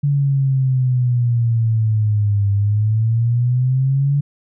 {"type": "exponential two-way sweep", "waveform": "sine", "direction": "down then up", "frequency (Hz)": [144.1, 99.7, 144.1], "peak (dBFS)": -13, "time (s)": [0.03, 4.21], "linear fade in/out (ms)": 10, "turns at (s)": 2.51, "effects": []}